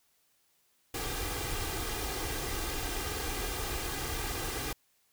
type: noise with comb filter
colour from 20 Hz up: pink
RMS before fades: -35 dBFS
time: 0.94-4.73 s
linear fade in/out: 5 ms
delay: 2.5 ms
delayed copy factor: +0.65
effects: white hiss -71 dBFS RMS until 5.12 s